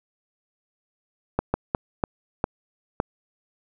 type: slowing click train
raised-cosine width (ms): 1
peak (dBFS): -7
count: 6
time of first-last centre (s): 1.39-3.001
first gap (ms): 150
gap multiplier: 1.39
effects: none